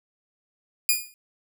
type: tone with exponential decay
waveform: 5% pulse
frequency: 2444 Hz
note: D#7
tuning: 32 cents flat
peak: -6 dBFS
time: 0.89-1.14 s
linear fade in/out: 1 ms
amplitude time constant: 54 ms
effects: none